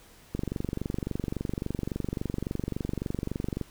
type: click train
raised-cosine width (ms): 3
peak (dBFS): -17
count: 78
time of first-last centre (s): 0.35-3.613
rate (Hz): 23.6
effects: pink hiss -55 dBFS RMS until 3.7 s